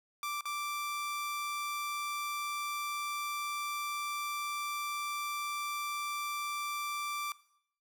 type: tone with dropouts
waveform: sawtooth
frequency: 1174 Hz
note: D6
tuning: 1 cent flat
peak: -31 dBFS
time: 0.23-7.32 s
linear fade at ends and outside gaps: 1 ms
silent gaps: 0.409-0.455 s
effects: noise-tail reverb RT60 0.7 s tail -19 dB re dry